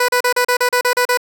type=tone bursts; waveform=15% pulse; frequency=493.9 Hz; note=B4; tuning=in tune; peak=-6 dBFS; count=10; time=0-1.174 s; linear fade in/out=5 ms; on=85 ms; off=36 ms; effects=none